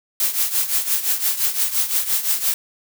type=noise with tremolo; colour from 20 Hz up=blue; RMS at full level=-17 dBFS; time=0.2-2.54 s; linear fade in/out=2 ms; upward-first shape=triangle; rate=5.8 Hz; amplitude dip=80%; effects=none